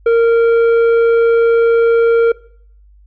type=tone with tanh clipping; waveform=sine; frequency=462.3 Hz; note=A#4; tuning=14 cents flat; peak=-9 dBFS; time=0.06-2.32 s; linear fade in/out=5 ms; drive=8 dB; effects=noise-tail reverb RT60 0.6 s tail -21 dB re dry + added 50 Hz sine -42 dBFS peak until 3.06 s